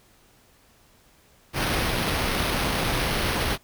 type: noise with sample-and-hold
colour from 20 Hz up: pink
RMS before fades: -25 dBFS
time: 1.53-3.58 s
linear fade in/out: 50 ms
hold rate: 7350 Hz
effects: pink hiss -58 dBFS RMS until 3.63 s